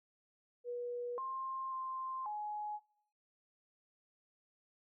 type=tone with pitch steps; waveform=sine; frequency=484.7 / 1058 / 1048 / 840 Hz; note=B4 / C6 / C6 / G#5; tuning=-32 / +19 / +2 / +19 cents; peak=-38 dBFS; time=0.64-2.8 s; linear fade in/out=50 ms; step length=540 ms; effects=noise-tail reverb RT60 0.7 s tail -22 dB re dry